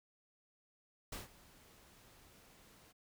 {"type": "noise with ADSR envelope", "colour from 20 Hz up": "pink", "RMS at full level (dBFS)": -44, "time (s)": [1.12, 2.93], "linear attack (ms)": 6, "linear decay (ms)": 150, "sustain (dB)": -19, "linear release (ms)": 24, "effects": []}